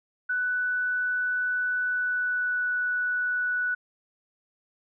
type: tone with pitch glide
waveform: sine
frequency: 1489 to 1478.7 Hz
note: F#6 to F#6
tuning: +11 to -1 cents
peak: -24 dBFS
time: 0.29-3.75 s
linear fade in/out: 10 ms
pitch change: -12 cents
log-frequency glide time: 1.85-2.71 s
effects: none